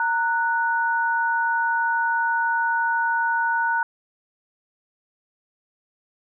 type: tone pair together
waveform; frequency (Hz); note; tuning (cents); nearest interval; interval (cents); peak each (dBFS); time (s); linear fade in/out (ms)
sine; 923 / 1476.6; A#5 / F#6; -17 / -4; minor sixth; 813; -22; 0-3.83; 2
effects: none